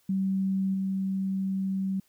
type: tone with level steps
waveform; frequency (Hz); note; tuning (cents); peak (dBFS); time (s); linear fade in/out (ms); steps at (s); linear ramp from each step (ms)
sine; 192; G3; -36; -24 / -26; 0.09-2; 5; 0.74; 5
effects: white hiss -67 dBFS RMS until 2.08 s